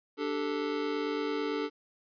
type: chord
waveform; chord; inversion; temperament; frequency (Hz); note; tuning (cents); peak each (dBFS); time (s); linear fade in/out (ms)
square; D suspended fourth; none; just; 293.7 / 391.6 / 440.5; D4 / G4 / A4; 0 / -2 / +2; -35 / -38 / -34; 0.17-1.7; 50
effects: resampled to 11025 Hz + 11-bit